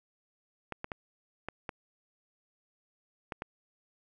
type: clicks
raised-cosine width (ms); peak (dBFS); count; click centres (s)
0.5; -21; 7; 0.723 / 0.844 / 0.918 / 1.486 / 1.692 / 3.322 / 3.421
effects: none